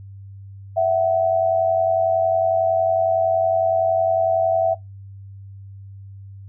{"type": "tone pair together", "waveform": "sine", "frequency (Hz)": [660.1, 751], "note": ["E5", "F#5"], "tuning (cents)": [2, 26], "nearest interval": "major second", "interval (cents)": 224, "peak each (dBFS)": [-16, -21], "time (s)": [0.76, 4.75], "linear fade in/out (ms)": 20, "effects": ["noise-tail reverb RT60 0.2 s tail -24 dB re dry", "added 98 Hz sine -36 dBFS peak until 6.48 s"]}